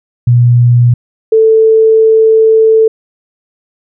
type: tone pair in turn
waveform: sine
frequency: 121.1 / 442.7 Hz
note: B2 / A4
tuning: -34 / +11 cents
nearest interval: octave + minor seventh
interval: 2245 cents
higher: second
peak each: -3 dBFS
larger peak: neither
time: 0.27-0.94 / 1.32-2.88 s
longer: second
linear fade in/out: 5 ms
effects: none